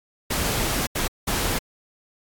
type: noise bursts at uneven times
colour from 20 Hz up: pink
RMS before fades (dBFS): -24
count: 3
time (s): 0.3-0.87 / 0.95-1.08 / 1.27-1.59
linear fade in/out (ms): 10
effects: AAC 64 kbps